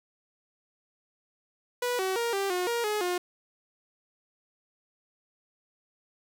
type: tone with pitch steps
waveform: sawtooth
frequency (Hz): 490 / 378 / 468.9 / 393.8 / 360.8 / 471.3 / 421.7 / 357.3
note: B4 / F#4 / A#4 / G4 / F#4 / A#4 / G#4 / F4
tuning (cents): -14 / +37 / +10 / +8 / -44 / +19 / +26 / +40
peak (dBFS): -23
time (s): 1.82-3.18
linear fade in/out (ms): 5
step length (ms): 170
effects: none